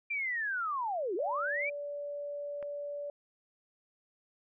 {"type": "linear two-way sweep", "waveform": "sine", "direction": "down then up", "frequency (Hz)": [2392, 329.6, 2392], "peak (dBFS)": -31, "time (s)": [0.1, 1.7], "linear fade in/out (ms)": 10, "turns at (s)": 1.15}
{"type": "tone", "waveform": "sine", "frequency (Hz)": 578, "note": "D5", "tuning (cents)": -28, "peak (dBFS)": -36, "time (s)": [1.19, 3.1], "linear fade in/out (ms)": 2}
{"type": "click", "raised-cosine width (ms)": 0.5, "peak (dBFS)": -33, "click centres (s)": 2.627}
{"effects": []}